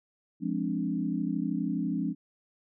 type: chord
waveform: sine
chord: D half-diminished seventh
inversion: first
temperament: equal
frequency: 174.61 / 207.7 / 261.6 / 293.7 Hz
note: F3 / Ab3 / C4 / D4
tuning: 0 / 0 / 0 / 0 cents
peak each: -33 dBFS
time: 0.4-2.15 s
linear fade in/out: 50 ms
effects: none